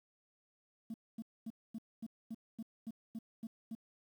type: tone bursts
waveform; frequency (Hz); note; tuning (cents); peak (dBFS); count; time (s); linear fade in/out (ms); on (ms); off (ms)
sine; 224.5; A3; +35; -38; 11; 0.9-3.751; 5; 41; 240
effects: tanh soft clip ceiling -38 dBFS + 11-bit